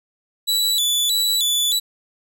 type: tone with vibrato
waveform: sawtooth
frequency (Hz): 3696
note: A#7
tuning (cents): -16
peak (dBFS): -14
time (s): 0.47-1.8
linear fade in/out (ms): 20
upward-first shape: square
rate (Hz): 1.6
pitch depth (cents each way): 110
effects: none